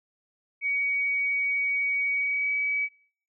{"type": "tone with pitch glide", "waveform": "sine", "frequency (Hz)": [2254, 2279], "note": ["C#7", "C#7"], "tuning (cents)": [28, 47], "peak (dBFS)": -24, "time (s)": [0.61, 2.89], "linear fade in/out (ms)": 50, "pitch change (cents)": 19, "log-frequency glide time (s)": [2.12, 2.55], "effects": ["noise-tail reverb RT60 0.6 s tail -24 dB re dry"]}